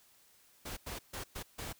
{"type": "noise bursts at uneven times", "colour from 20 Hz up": "pink", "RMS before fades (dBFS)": -42, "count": 5, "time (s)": [[0.65, 0.77], [0.86, 0.99], [1.13, 1.24], [1.35, 1.43], [1.58, 1.73]], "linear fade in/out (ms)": 10, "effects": ["white hiss -65 dBFS RMS until 1.79 s"]}